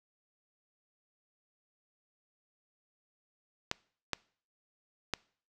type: clicks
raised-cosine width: 0.2 ms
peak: -13 dBFS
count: 3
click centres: 3.714 / 4.133 / 5.137 s
effects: noise-tail reverb RT60 0.5 s tail -24 dB re dry